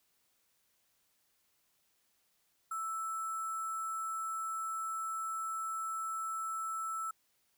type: tone with sample-and-hold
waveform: sine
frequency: 1320 Hz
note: E6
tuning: 2 cents sharp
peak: -35 dBFS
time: 2.71-7.11 s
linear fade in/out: 5 ms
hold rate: 8820 Hz
effects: white hiss -75 dBFS RMS until 7.57 s